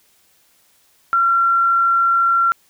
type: tone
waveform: sine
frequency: 1367 Hz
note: F6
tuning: 37 cents flat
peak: -12 dBFS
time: 1.13-2.52 s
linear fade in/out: 0 ms
effects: white hiss -57 dBFS RMS until 2.69 s